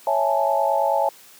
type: chord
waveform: sine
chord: A major seventh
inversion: first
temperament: equal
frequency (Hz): 554.4 / 659.3 / 830.6 / 880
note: C#5 / E5 / G#5 / A5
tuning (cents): 0 / 0 / 0 / 0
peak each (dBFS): -23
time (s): 0.07-1.09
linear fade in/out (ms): 2
effects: white hiss -48 dBFS RMS until 1.39 s + high-pass 150 Hz 12 dB/octave